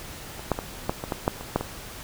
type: clicks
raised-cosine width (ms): 1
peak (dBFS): -25 / -7 / -14 / -9 / -16 / -12 / -6 / -21 / -7 / -15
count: 10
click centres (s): 0.394 / 0.517 / 0.589 / 0.895 / 1.039 / 1.122 / 1.279 / 1.41 / 1.56 / 1.61
effects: pink hiss -40 dBFS RMS until 2.03 s